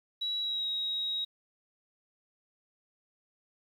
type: tone with pitch glide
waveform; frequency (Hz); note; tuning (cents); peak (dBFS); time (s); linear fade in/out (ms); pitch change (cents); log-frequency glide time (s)
sine; 3900 to 3804; B7 to A#7; -23 to +34; -30; 0.21-1.25; 10; -43; 0.4-0.68
effects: 10-bit